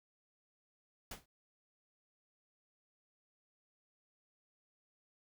pink noise with exponential decay, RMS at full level -40 dBFS, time 1.11-1.26 s, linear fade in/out 5 ms, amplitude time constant 32 ms, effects none

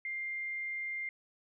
sine tone, 2100 Hz, C7, 6 cents sharp, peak -35 dBFS, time 0.05-1.09 s, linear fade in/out 2 ms, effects none

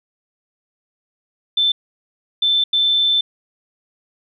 sine tone bursts at uneven times, 3537 Hz, A7, 8 cents sharp, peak -13 dBFS, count 3, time 1.57-1.72 / 2.42-2.64 / 2.73-3.21 s, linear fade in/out 5 ms, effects none

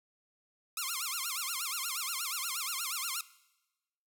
5% pulse tone with vibrato, 1210 Hz, D#6, 49 cents flat, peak -22 dBFS, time 0.77-3.21 s, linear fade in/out 2 ms, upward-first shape sine, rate 8.4 Hz, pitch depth 270 cents each way, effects noise-tail reverb RT60 1.0 s tail -19 dB re dry

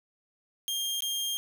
sawtooth tone with dropouts, 3211 Hz, G7, 41 cents sharp, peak -26 dBFS, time 0.68-1.37 s, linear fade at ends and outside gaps 0 ms, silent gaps 1.006-1.022 s, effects 11-bit

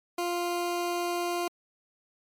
20% pulse tone, 349.2 Hz, F4, in tune, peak -23 dBFS, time 0.18-1.48 s, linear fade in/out 5 ms, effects MP3 64 kbps

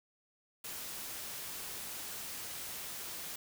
white noise, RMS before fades -43 dBFS, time 0.64-3.36 s, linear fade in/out 5 ms, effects none

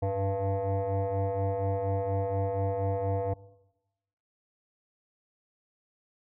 sine tone with frequency modulation, 294.6 Hz, D4, 6 cents sharp, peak -25 dBFS, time 0.02-3.34 s, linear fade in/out 10 ms, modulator 195 Hz, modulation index 2.2, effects noise-tail reverb RT60 1.0 s tail -21 dB re dry + tanh soft clip ceiling -23 dBFS

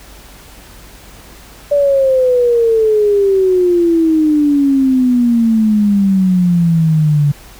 sine exponential sweep, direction down, 582 to 143 Hz, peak -8 dBFS, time 1.71-7.32 s, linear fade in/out 10 ms, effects added 50 Hz sine -41 dBFS peak until 7.59 s + pink hiss -39 dBFS RMS until 7.59 s

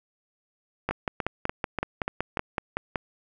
two click trains, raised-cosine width 0.5 ms, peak -11 / -12 dBFS, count 12 / 6, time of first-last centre 0.89-2.958 / 0.91-2.372 s, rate 5.32 / 3.42 Hz, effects none

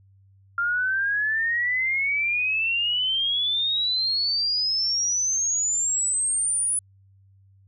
sine exponential sweep, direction up, 1386 to 9956 Hz, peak -21 dBFS, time 0.58-6.79 s, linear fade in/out 2 ms, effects added 97 Hz sine -53 dBFS peak until 7.67 s

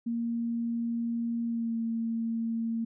sine tone with pitch glide, 233.1 to 228.2 Hz, A#3 to A#3, 0 to -37 cents, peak -28 dBFS, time 0.06-2.85 s, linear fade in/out 10 ms, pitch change -37 cents, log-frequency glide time 1.45-1.77 s, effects none

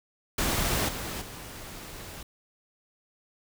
pink noise with level steps, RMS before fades -27 / -35 / -42 dBFS, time 0.38-2.23 s, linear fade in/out 5 ms, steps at 0.88 / 1.21 s, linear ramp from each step 10 ms, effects none

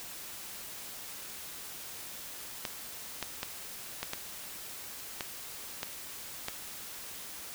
clicks, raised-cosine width 0.2 ms, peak -16 dBFS, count 8, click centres 2.652 / 3.227 / 3.431 / 4.03 / 4.134 / 5.208 / 5.831 / 6.484 s, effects white hiss -44 dBFS RMS until 7.54 s

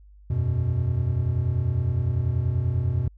triangle chord, E suspended second, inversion none, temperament equal, 82.41 / 92.5 / 123.47 Hz, E2 / F#2 / B2, 0 / 0 / 0 cents, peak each -26 / -24 / -22 dBFS, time 0.3-3.08 s, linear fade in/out 5 ms, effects added 50 Hz sine -47 dBFS peak until 3.17 s

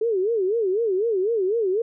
sine tone with vibrato, 415.3 Hz, G#4, in tune, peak -19 dBFS, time 0.01-1.82 s, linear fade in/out 5 ms, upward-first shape sine, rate 4 Hz, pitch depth 220 cents each way, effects none

